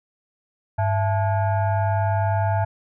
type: tone with frequency modulation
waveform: sine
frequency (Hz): 100.5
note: G2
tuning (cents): +44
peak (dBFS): -18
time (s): 0.78-2.65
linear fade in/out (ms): 10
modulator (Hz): 770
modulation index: 0.95
effects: none